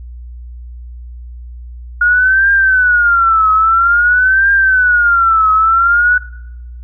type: tone with vibrato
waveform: sine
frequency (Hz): 1431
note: F6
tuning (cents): +42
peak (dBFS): -7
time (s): 2.01-6.18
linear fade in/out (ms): 5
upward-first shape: triangle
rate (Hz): 0.5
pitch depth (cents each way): 200
effects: noise-tail reverb RT60 0.9 s tail -22 dB re dry + added 60 Hz sine -27 dBFS peak until 6.83 s

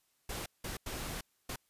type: noise bursts at uneven times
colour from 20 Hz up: pink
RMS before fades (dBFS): -40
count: 4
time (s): 0.29-0.46 / 0.64-0.77 / 0.86-1.21 / 1.49-1.56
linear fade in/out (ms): 5
effects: white hiss -75 dBFS RMS until 1.69 s + resampled to 32000 Hz

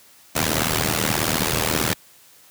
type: noise with amplitude modulation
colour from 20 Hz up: pink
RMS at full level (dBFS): -17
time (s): 0.35-1.94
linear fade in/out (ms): 10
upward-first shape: sine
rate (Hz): 78.7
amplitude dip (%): 95
effects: white hiss -51 dBFS RMS until 2.5 s + high-pass 80 Hz 12 dB/octave

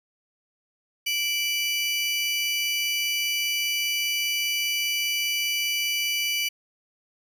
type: tone pair together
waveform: 30% pulse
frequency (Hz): 2325 / 2960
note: D7 / F#7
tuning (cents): -18 / 0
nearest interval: major third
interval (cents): 418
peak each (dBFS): -24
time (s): 1.06-6.49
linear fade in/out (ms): 10
effects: none

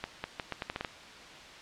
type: accelerating click train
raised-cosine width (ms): 0.3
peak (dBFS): -17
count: 9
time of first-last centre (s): 0.04-0.848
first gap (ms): 200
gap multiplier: 0.79
effects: white hiss -48 dBFS RMS until 1.61 s + low-pass 4000 Hz 12 dB/octave

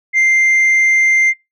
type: tone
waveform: sine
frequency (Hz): 2093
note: C7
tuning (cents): 0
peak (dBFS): -6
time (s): 0.13-1.34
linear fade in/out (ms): 50
effects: noise-tail reverb RT60 0.2 s tail -24 dB re dry + tanh soft clip ceiling -8 dBFS

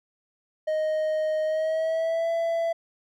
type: tone with pitch glide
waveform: triangle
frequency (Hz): 622.3 to 667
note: D#5 to E5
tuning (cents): 0 to +20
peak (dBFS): -21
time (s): 0.67-2.73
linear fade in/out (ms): 10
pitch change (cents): +120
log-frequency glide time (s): 1.44-2.3
effects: none

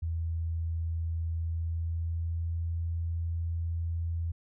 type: tone with pitch glide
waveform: sine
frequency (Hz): 82.41 to 83.61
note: E2 to E2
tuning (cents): 0 to +25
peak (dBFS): -29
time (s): 0.02-4.32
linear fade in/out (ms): 10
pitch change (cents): +25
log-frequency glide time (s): 1.37-2.64
effects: none

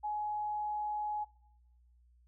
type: tone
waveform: sine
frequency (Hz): 841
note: G#5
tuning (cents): +22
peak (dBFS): -33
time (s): 0.03-1.25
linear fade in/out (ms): 20
effects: noise-tail reverb RT60 0.9 s tail -22 dB re dry + added 60 Hz sine -62 dBFS peak until 2.27 s

